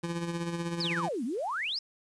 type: tone with tremolo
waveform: 25% pulse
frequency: 170 Hz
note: F3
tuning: 46 cents flat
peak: -26 dBFS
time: 0.03-1.09 s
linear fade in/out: 10 ms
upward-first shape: sine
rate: 16 Hz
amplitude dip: 50%
type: exponential two-way sweep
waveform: sine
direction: down then up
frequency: 5380 to 213 to 5380 Hz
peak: -30 dBFS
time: 0.8-1.79 s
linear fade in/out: 5 ms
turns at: 1.24 s
effects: resampled to 22050 Hz + 9-bit